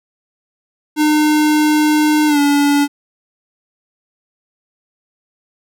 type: tone with pitch glide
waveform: square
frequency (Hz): 303.4 to 286.9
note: D#4 to D4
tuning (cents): -44 to -40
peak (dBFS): -11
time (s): 0.96-2.88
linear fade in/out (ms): 50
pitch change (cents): -96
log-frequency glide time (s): 2.27-2.39
effects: none

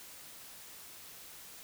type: silence
effects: white hiss -51 dBFS RMS until 1.63 s

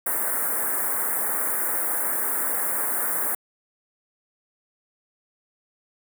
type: band-stop noise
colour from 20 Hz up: white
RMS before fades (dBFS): -25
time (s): 0.06-3.35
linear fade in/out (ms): 5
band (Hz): 1900 to 8700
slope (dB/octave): 48
effects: high-pass 300 Hz 12 dB/octave

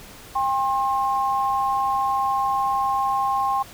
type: tone pair together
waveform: sine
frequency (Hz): 800 / 1069.2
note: G5 / C6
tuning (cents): +35 / +37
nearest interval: perfect fourth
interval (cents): 502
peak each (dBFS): -22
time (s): 0.35-3.63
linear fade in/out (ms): 10
effects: pink hiss -43 dBFS RMS until 3.73 s

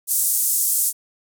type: band-pass noise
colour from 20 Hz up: pink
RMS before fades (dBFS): -20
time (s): 0.07-0.93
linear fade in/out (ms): 50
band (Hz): 8000 to 15000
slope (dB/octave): 24
effects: none

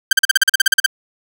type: tone bursts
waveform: sawtooth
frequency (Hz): 1568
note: G6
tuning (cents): 0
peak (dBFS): -4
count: 13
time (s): 0.11-0.862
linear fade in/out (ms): 5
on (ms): 20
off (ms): 41
effects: none

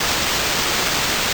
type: noise with sample-and-hold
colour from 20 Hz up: violet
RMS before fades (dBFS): -20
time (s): 0-1.33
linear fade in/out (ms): 5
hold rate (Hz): 11025
effects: none

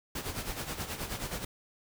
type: noise with tremolo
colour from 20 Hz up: pink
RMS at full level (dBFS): -35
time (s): 0.15-1.45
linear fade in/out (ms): 5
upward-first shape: sine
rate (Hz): 9.4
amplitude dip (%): 65
effects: none

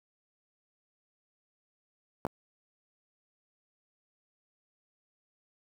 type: clicks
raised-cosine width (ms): 1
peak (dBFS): -16 / -20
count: 2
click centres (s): 2.251 / 2.266
effects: high-pass 80 Hz 12 dB/octave + 7-bit

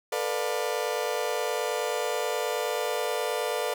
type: chord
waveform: 35% pulse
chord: B half-diminished seventh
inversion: third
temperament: just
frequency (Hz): 444.5 / 493.9 / 592.7 / 711.2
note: A4 / B4 / D5 / F5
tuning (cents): +18 / 0 / +16 / +31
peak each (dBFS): -30 / -30 / -31 / -33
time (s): 0.12-3.74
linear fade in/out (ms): 5
effects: none

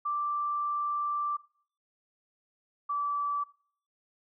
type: tone pair in turn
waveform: sine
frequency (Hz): 1174 / 1157.2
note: D6 / D6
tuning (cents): -1 / -26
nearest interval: unison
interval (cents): 25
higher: first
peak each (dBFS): -28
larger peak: neither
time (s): 0.05-1.37 / 2.89-3.44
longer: first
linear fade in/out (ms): 10
effects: noise-tail reverb RT60 0.5 s tail -20 dB re dry

